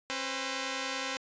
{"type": "tone pair together", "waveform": "5% pulse", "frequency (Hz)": [269.1, 508], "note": ["C4", "B4"], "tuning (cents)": [49, 49], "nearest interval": "major seventh", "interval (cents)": 1100, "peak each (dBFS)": -24, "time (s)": [0.1, 1.17], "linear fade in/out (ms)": 0, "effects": ["resampled to 16000 Hz"]}